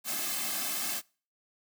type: noise with comb filter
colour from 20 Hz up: white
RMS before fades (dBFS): -33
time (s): 0.04-1.02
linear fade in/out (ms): 50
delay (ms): 2.1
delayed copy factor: -0.95
effects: noise-tail reverb RT60 0.4 s tail -25 dB re dry + high-pass 200 Hz 12 dB/octave